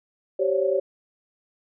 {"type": "tone cluster", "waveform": "sine", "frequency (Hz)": [386.2, 537, 567], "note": ["G4", "C5", "C#5"], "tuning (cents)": [-26, 45, 39], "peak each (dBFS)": -24, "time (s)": [0.39, 0.8], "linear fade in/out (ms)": 10, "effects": []}